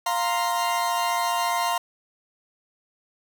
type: chord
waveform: 40% pulse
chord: F suspended fourth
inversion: none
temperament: equal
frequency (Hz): 698.5 / 932.3 / 1046.5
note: F5 / Bb5 / C6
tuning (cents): 0 / 0 / 0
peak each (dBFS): -26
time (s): 0.06-1.78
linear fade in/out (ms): 5
effects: none